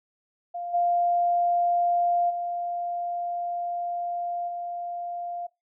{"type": "tone with level steps", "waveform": "sine", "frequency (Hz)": 698.5, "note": "F5", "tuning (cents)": 0, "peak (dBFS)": [-30, -20, -27, -30], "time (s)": [0.54, 5.47], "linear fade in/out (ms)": 10, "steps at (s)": [0.73, 2.29, 4.47], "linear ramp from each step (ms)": 20, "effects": ["noise-tail reverb RT60 0.2 s tail -21 dB re dry"]}